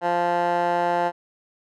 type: tone with band-pass filter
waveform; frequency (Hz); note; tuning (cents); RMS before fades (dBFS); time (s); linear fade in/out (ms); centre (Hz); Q
15% pulse; 174.1; F3; -5; -22; 0.01-1.12; 50; 900; 2.6
effects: none